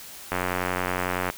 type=click train; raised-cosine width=0.5 ms; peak=-10 dBFS; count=90; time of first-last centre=0.32-1.3 s; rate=90.8 Hz; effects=white hiss -42 dBFS RMS until 1.37 s